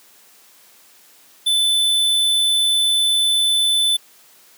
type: tone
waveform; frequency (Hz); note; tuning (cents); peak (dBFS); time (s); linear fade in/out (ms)
square; 3512; A7; -4; -15; 1.46-3.97; 10
effects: white hiss -50 dBFS RMS until 4.57 s + high-pass 200 Hz 12 dB/octave